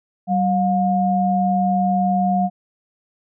sine tone pair together, 190.8 / 714.2 Hz, G3 / F5, -47 / +39 cents, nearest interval octave + major seventh, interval 2286 cents, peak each -18 dBFS, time 0.27-2.5 s, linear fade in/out 50 ms, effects none

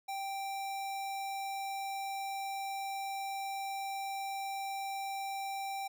square tone, 784 Hz, G5, in tune, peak -37 dBFS, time 0.08-5.88 s, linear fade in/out 10 ms, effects none

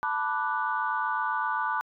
sine chord, B minor seventh, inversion third, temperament equal, 880 / 987.8 / 1174.7 / 1480 Hz, A5 / B5 / D6 / F#6, 0 / 0 / 0 / 0 cents, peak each -31 dBFS, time 0.03-1.81 s, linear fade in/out 0 ms, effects tanh soft clip ceiling -15 dBFS

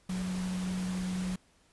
sine tone in noise, 184 Hz, F#3, 9 cents flat, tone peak -31 dBFS, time 0.09-1.36 s, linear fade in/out 5 ms, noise pink, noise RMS -43 dBFS, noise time 0.09-1.36 s, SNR +9 dB, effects pink hiss -66 dBFS RMS until 1.72 s + resampled to 24000 Hz

